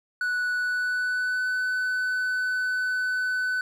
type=tone with pitch glide; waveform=triangle; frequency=1478 to 1503.8 Hz; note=F#6 to F#6; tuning=-2 to +28 cents; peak=-22 dBFS; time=0.21-3.61 s; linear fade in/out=2 ms; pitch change=+30 cents; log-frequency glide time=0.56-1.57 s; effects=none

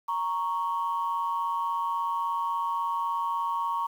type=tone pair together; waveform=sine; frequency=932.3 / 1108.7 Hz; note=A#5 / C#6; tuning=0 / 0 cents; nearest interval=minor third; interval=300 cents; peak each=-28 dBFS; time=0.08-3.87 s; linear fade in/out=10 ms; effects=tanh soft clip ceiling -20 dBFS + 9-bit

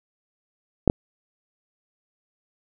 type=clicks; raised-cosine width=2 ms; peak=-3 dBFS; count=2; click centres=0.877 / 0.899 s; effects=none

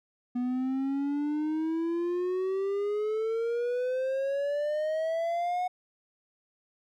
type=exponential sweep; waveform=triangle; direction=up; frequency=244.1 to 733 Hz; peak=-25 dBFS; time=0.35-5.68 s; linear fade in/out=10 ms; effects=none

